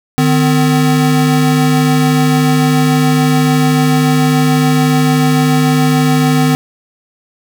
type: tone pair together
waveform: square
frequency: 151.98 / 255.6 Hz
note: D#3 / C4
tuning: -40 / -40 cents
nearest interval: major sixth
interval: 900 cents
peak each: -12 dBFS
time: 0.18-6.55 s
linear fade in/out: 0 ms
effects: none